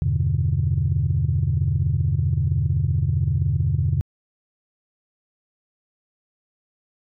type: chord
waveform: sine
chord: E minor seventh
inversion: none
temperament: equal with one note detuned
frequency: 82.41 / 98 / 125.63 / 146.83 Hz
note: E2 / G2 / B2 / D3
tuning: 0 / 0 / +30 / 0 cents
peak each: -23 dBFS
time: 0.02-4.01 s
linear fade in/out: 0 ms
effects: tanh soft clip ceiling -10 dBFS